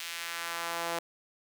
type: tone with high-pass filter sweep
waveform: sawtooth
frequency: 169 Hz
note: E3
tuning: 43 cents sharp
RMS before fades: -36 dBFS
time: 0-0.99 s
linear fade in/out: 2 ms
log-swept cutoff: 2700 to 590 Hz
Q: 1.1
effects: none